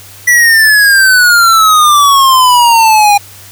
square exponential sweep, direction down, 1969 to 807 Hz, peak -4 dBFS, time 0.27-3.18 s, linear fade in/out 10 ms, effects added 98 Hz sine -38 dBFS peak until 3.51 s + white hiss -34 dBFS RMS until 3.51 s

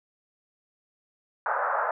white band-pass noise, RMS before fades -27 dBFS, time 1.46-1.91 s, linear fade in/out 2 ms, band 530 to 1500 Hz, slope 48 dB/octave, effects none

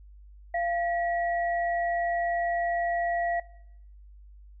sine tone pair together, 690 / 1923.6 Hz, F5 / B6, -21 / -46 cents, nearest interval octave + tritone, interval 1775 cents, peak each -26 / -32 dBFS, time 0.54-3.4 s, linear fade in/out 5 ms, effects noise-tail reverb RT60 0.8 s tail -20 dB re dry + added 50 Hz sine -47 dBFS peak until 4.6 s

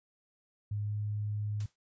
sine tone with pitch glide, 103.83 to 104.67 Hz, G#2 to G#2, 0 to +14 cents, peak -32 dBFS, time 0.71-1.66 s, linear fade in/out 5 ms, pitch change +14 cents, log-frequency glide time 0.83-0.92 s
white noise with exponential decay, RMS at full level -46 dBFS, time 1.6-1.76 s, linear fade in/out 5 ms, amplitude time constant 34 ms
effects noise-tail reverb RT60 0.1 s tail -21 dB re dry + resampled to 16000 Hz

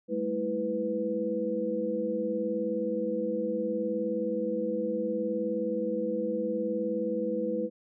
sine tone cluster, 201.1 / 220.4 / 328.4 / 496.4 Hz, G3 / A3 / E4 / B4, +44 / +3 / -6 / +9 cents, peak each -36 / -35 / -34 / -30 dBFS, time 0.08-7.7 s, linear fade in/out 50 ms, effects none

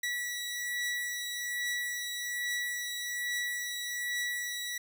sawtooth beating tone pair, 1943 / 1944.2 Hz, B6 / B6, -29 / -28 cents, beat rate 1.2 Hz, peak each -30 / -37 dBFS, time 0.03-4.78 s, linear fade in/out 5 ms, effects none

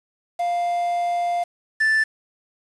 triangle tone pair in turn, 698.5 / 1760.1 Hz, F5 / A6, 0 / 0 cents, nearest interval octave + major third, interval 1600 cents, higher second, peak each -18 / -14 dBFS, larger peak second, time 0.39-1.44 / 1.8-2.04 s, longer first, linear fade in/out 10 ms, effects resampled to 24000 Hz + 7-bit

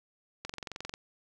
click train, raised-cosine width 0.2 ms, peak -21 dBFS, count 12, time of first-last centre 0.45-0.939 s, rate 22.5 Hz, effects none

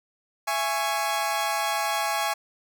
sawtooth chord, C# minor, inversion first, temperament equal with one note detuned, 670 / 830.6 / 1108.7 Hz, E5 / G#5 / C#6, +28 / 0 / 0 cents, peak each -27 / -23 / -26 dBFS, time 0.47-2.34 s, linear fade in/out 10 ms, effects none

